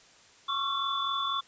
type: tone cluster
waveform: sine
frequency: 1096 / 1140 / 1358 / 3473 Hz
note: C#6 / C#6 / F6 / A7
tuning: -20 / +48 / -49 / -23 cents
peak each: -31 / -38 / -37 / -32 dBFS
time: 0.48-1.41 s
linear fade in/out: 10 ms
effects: white hiss -57 dBFS RMS until 1.47 s + resampled to 16000 Hz